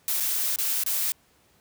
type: noise with dropouts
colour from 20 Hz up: blue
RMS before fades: -26 dBFS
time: 0.08-1.12 s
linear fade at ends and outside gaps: 0 ms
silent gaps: 0.201-0.205 / 0.56-0.586 / 0.836-0.863 s
effects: pink hiss -62 dBFS RMS until 1.6 s + high-pass 60 Hz 12 dB/octave